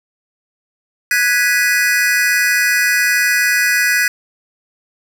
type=chord; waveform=square; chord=G# minor seventh; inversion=third; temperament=equal with one note detuned; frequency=1480 / 1661.2 / 1967.6 / 2489 Hz; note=F#6 / G#6 / B6 / D#7; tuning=0 / 0 / -7 / 0 cents; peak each=-20 / -17 / -17 / -22 dBFS; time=1.11-4.08 s; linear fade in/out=2 ms; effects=none